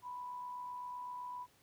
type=tone with amplitude modulation; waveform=sine; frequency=987.8 Hz; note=B5; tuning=in tune; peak=-40 dBFS; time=0.02-1.47 s; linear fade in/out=50 ms; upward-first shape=sine; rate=67.8 Hz; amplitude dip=35%; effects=pink hiss -68 dBFS RMS until 1.62 s + high-pass 80 Hz 12 dB/octave